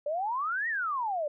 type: exponential two-way sweep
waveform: sine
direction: up then down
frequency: 567 to 1917 to 567 Hz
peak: -28 dBFS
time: 0.06-1.28 s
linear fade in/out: 5 ms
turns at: 0.68 s
effects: none